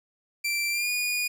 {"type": "tone with pitch glide", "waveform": "sawtooth", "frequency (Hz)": [2349, 2449], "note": ["D7", "D#7"], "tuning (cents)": [0, -28], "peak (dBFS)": -22, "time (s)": [0.44, 1.28], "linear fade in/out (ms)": 10, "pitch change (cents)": 72, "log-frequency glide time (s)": [0.7, 0.9], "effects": []}